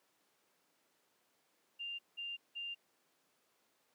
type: tone bursts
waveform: sine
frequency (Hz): 2794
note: F7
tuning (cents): 0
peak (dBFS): -40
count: 3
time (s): 1.79-2.75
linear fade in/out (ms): 20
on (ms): 200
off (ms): 180
effects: pink hiss -75 dBFS RMS until 3.94 s + high-pass 300 Hz 12 dB/octave